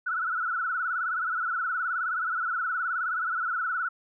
sine tone with vibrato, 1396.9 Hz, F6, in tune, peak -26 dBFS, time 0.06-3.89 s, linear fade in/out 10 ms, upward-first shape sine, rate 19 Hz, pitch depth 120 cents each way, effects none

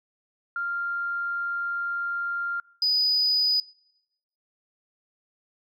sine tone pair in turn, 1394 / 4968 Hz, F6 / D#8, -4 / -3 cents, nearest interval octave + minor seventh, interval 2201 cents, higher second, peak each -26 / -19 dBFS, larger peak second, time 0.56-2.6 / 2.82-3.6 s, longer first, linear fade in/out 2 ms, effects noise-tail reverb RT60 0.9 s tail -25 dB re dry + tanh soft clip ceiling -16 dBFS

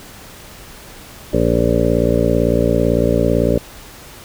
harmonic tone, 57.9 Hz, A#1, 11 cents flat, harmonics 1 / 2 / 3 / 4 / 5 / 7 / 8 / 9 / 10, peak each -21 / -21 / -21 / -21 / -21 / -21 / -21 / -21 / -21 dBFS, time 1.33-3.58 s, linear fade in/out 5 ms, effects pink hiss -38 dBFS RMS until 4.24 s

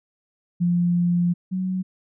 sine tone pair in turn, 174.61 / 185.91 Hz, F3 / F#3, 0 / +9 cents, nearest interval minor second, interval 109 cents, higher second, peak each -17 / -22 dBFS, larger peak first, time 0.6-1.34 / 1.51-1.83 s, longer first, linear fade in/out 20 ms, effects none

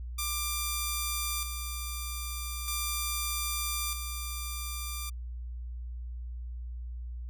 5% pulse tone with tremolo, 1187 Hz, D6, 18 cents sharp, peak -19 dBFS, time 0.18-5.1 s, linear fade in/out 10 ms, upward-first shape square, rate 0.4 Hz, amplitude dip 50%, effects added 60 Hz sine -36 dBFS peak until 7.29 s

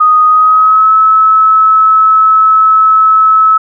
sine tone with pitch glide, 1244.5 to 1297.3 Hz, D#6 to E6, 0 to -28 cents, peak -3 dBFS, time 0-3.58 s, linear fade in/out 10 ms, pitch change +72 cents, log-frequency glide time 0.26-0.92 s, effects none

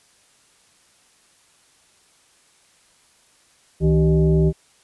sine tone with frequency modulation, 159.3 Hz, D#3, 41 cents sharp, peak -13 dBFS, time 3.8-4.53 s, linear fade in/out 50 ms, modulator 227 Hz, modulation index 1, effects white hiss -57 dBFS RMS until 4.83 s + resampled to 24000 Hz

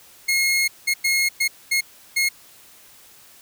sawtooth tone bursts at uneven times, 2157 Hz, C#7, 48 cents flat, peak -14 dBFS, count 6, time 0.28-0.68 / 0.87-0.94 / 1.04-1.29 / 1.4-1.48 / 1.71-1.81 / 2.16-2.29 s, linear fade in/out 10 ms, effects white hiss -49 dBFS RMS until 3.41 s

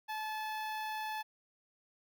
sawtooth tone with notch filter, 865 Hz, A5, 30 cents flat, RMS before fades -39 dBFS, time 0.08-1.23 s, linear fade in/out 20 ms, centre 7800 Hz, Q 0.7, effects none

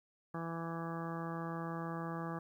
harmonic tone, 166.1 Hz, E3, 13 cents sharp, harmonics 1 / 2 / 3 / 4 / 5 / 6 / 7 / 8 / 9 / 10, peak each -41 / -45 / -48 / -50 / -48 / -53 / -46 / -56 / -56 / -53 dBFS, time 0.34-2.39 s, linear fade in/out 5 ms, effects 12-bit

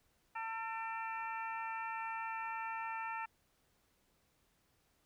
harmonic tone with a mistuned harmonic, 449.6 Hz, A4, 37 cents sharp, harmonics 2 / 3 / 4 / 5 / 6, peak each -41 / -45 / -47 / -49 / -51 dBFS, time 0.35-3.26 s, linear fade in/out 10 ms, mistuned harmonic 5, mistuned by +76 cents, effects pink hiss -75 dBFS RMS until 5.05 s

